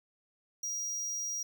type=tone; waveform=square; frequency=5730 Hz; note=F8; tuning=44 cents sharp; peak=-34 dBFS; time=0.63-1.43 s; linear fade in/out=5 ms; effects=none